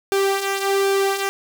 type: tone with flanger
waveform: sawtooth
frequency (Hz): 392.8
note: G4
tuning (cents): +4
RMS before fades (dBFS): -20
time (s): 0.12-1.29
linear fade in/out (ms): 0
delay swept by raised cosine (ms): 1 to 2.8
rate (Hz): 1.3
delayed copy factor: -0.55
effects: none